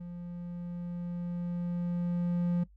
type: tone with level ramp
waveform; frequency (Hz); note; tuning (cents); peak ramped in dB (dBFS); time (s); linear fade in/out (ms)
triangle; 174.61; F3; 0; -37 to -23; 0-2.64; 10
effects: noise-tail reverb RT60 0.1 s tail -19 dB re dry + added 50 Hz sine -55 dBFS peak until 2.76 s